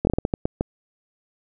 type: slowing click train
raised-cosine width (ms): 2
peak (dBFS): -7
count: 9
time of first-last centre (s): 0.05-0.609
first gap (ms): 21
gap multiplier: 1.33
effects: none